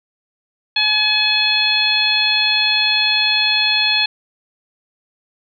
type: harmonic tone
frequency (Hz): 850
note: G#5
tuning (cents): +40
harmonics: 1 / 2 / 3 / 4 / 5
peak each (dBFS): -27 / -24 / -18 / -18 / -18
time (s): 0.76-4.06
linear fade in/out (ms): 5
effects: none